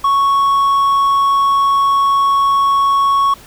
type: tone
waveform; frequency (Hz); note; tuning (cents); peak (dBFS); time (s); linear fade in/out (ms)
triangle; 1108.7; C#6; 0; -8; 0.04-3.34; 5
effects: pink hiss -40 dBFS RMS until 3.46 s